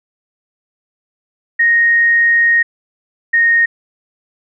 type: tone pair in turn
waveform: sine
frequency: 1864.7 / 1855.9 Hz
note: A#6 / A#6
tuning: 0 / -8 cents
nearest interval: unison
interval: 8 cents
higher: first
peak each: -8 dBFS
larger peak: neither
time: 1.59-2.63 / 3.33-3.66 s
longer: first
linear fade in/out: 10 ms
effects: none